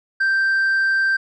sine tone with tanh clipping, 1568 Hz, G6, in tune, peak -16 dBFS, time 0.2-1.17 s, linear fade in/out 10 ms, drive 2 dB, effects none

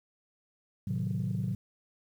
sine chord, A diminished seventh, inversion none, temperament equal, 110 / 130.81 / 155.56 / 185 Hz, A2 / C3 / Eb3 / Gb3, 0 / 0 / 0 / 0 cents, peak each -33 / -34 / -36 / -33 dBFS, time 0.87-1.55 s, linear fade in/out 5 ms, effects tanh soft clip ceiling -23 dBFS + 10-bit

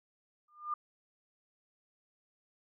sine tone with exponential growth, 1205 Hz, D6, 44 cents sharp, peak -29 dBFS, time 0.48-0.74 s, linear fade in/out 5 ms, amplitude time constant 55 ms, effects none

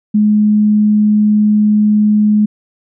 sine tone, 210.8 Hz, G#3, 26 cents sharp, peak -7 dBFS, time 0.14-2.46 s, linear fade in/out 10 ms, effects none

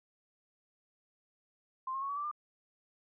sine tone with pitch steps, 1046.5 / 1075.3 / 1104.9 / 1135.3 / 1166.5 / 1198.6 Hz, C6 / C6 / C#6 / C#6 / D6 / D6, 0 / +47 / -6 / +41 / -12 / +35 cents, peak -34 dBFS, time 1.87-2.314 s, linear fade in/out 5 ms, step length 74 ms, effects none

